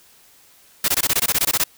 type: noise bursts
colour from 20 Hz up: white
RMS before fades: -18 dBFS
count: 13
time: 0.84-1.639 s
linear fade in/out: 5 ms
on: 43 ms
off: 20 ms
effects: white hiss -52 dBFS RMS until 1.77 s